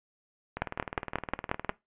two click trains, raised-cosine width 0.5 ms, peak -12 / -19 dBFS, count 7 / 23, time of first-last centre 0.62-1.693 / 0.57-1.698 s, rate 5.59 / 19.5 Hz, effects noise-tail reverb RT60 0.2 s tail -20 dB re dry + resampled to 8000 Hz

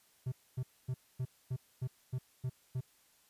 triangle tone bursts, 127.9 Hz, C3, 39 cents flat, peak -31 dBFS, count 9, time 0.26-2.809 s, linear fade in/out 10 ms, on 61 ms, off 250 ms, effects white hiss -68 dBFS RMS until 3.29 s + resampled to 32000 Hz

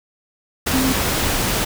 sine tone in noise, 261.6 Hz, C4, in tune, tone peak -17 dBFS, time 0.73-0.93 s, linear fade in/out 10 ms, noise pink, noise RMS -20 dBFS, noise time 0.66-1.65 s, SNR 0 dB, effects none

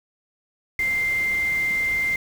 sine tone in noise, 2093 Hz, C7, in tune, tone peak -20 dBFS, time 0.79-2.16 s, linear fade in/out 2 ms, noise pink, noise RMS -38 dBFS, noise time 0.79-2.16 s, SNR +15 dB, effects none

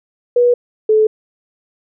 sine tone pair in turn, 485.9 / 432.9 Hz, B4 / A4, -28 / -28 cents, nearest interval major second, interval 200 cents, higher first, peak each -8 dBFS, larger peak neither, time 0.36-0.54 / 0.89-1.07 s, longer neither, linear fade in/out 5 ms, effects none

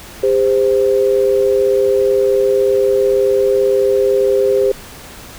sine tone pair together, 402 / 520 Hz, G4 / C5, +44 / -11 cents, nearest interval major third, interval 445 cents, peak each -12 / -14 dBFS, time 0.23-4.72 s, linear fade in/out 5 ms, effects pink hiss -35 dBFS RMS until 5.38 s

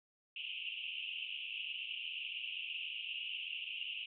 white band-pass noise, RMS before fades -43 dBFS, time 0.36-4.06 s, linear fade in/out 5 ms, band 2600 to 3000 Hz, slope 96 dB/octave, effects none

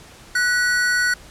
square tone pair together, 1480 / 1927.2 Hz, F#6 / B6, 0 / -43 cents, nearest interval perfect fourth, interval 457 cents, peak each -18 / -25 dBFS, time 0.35-1.14 s, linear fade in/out 5 ms, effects pink hiss -44 dBFS RMS until 1.3 s + low-pass 10000 Hz 12 dB/octave

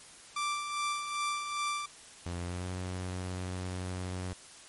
sawtooth tone with tremolo, 1174.7 Hz, D6, in tune, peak -26 dBFS, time 0.36-1.86 s, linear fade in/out 5 ms, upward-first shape sine, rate 2.5 Hz, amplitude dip 50%
sawtooth tone with pitch glide, 87.31 to 91.7 Hz, F2 to F#2, 0 to -15 cents, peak -31 dBFS, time 2.26-4.33 s, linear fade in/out 0 ms, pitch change +85 cents, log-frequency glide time 2.43-2.7 s
effects white hiss -52 dBFS RMS until 4.68 s + MP3 48 kbps

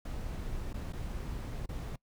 brown noise with dropouts, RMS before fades -38 dBFS, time 0.05-1.96 s, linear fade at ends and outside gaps 5 ms, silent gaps 0.731-0.741 / 0.926-0.932 / 1.66-1.689 s, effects noise-tail reverb RT60 0.1 s tail -23 dB re dry

